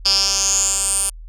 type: tone with band-pass filter sweep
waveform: 10% pulse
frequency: 196 Hz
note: G3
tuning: in tune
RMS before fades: -18 dBFS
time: 0.05-1.1 s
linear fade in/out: 10 ms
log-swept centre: 4900 to 9600 Hz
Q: 7.4
effects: added 40 Hz sine -33 dBFS peak until 1.28 s